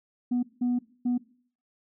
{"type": "tone bursts at uneven times", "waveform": "sine", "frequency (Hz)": 245.4, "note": "B3", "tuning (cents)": -11, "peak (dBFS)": -21, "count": 3, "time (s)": [[0.31, 0.43], [0.61, 0.79], [1.05, 1.18]], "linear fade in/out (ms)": 10, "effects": ["noise-tail reverb RT60 0.5 s tail -20 dB re dry", "tanh soft clip ceiling -21 dBFS"]}